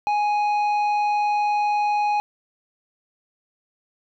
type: tone with tanh clipping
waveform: triangle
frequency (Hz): 832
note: G#5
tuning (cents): +3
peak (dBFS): -20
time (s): 0.07-2.2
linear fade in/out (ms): 0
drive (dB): 12
effects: none